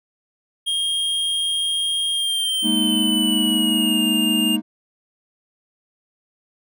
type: tone with pitch glide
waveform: square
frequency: 3233 to 2814 Hz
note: G#7 to F7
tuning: -47 to +12 cents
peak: -20 dBFS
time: 0.66-4.57 s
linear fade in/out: 20 ms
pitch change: -241 cents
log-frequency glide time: 2.12-4.04 s
type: chord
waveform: triangle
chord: Ab suspended second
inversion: none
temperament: equal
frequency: 207.7 / 233.1 / 311.1 Hz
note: Ab3 / Bb3 / Eb4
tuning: 0 / 0 / 0 cents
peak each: -21 dBFS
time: 2.62-4.62 s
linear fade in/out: 50 ms
effects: none